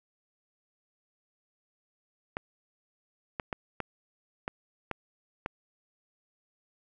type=clicks; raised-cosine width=0.5 ms; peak=-17 dBFS; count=7; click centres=2.369 / 3.398 / 3.528 / 3.803 / 4.479 / 4.913 / 5.461 s; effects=none